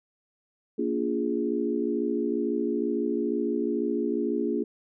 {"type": "chord", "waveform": "sine", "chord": "Bb dominant seventh", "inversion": "none", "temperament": "equal with one note detuned", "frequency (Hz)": [233.1, 287, 349.2, 415.3], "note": ["Bb3", "D4", "F4", "Ab4"], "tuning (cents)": [0, -40, 0, 0], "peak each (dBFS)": -30, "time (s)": [0.78, 4.64], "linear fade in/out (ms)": 10, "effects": []}